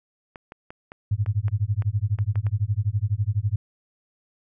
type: clicks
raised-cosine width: 0.5 ms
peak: -24 dBFS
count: 10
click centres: 0.358 / 0.521 / 0.705 / 0.919 / 1.262 / 1.482 / 1.822 / 2.188 / 2.357 / 2.467 s
type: tone with tremolo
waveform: sine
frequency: 103.83 Hz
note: G#2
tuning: in tune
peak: -17 dBFS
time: 1.11-3.56 s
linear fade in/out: 5 ms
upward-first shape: sine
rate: 12 Hz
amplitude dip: 100%
effects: none